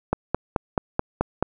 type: click train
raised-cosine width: 1 ms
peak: -6 dBFS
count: 7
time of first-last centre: 0.13-1.426 s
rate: 4.63 Hz
effects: none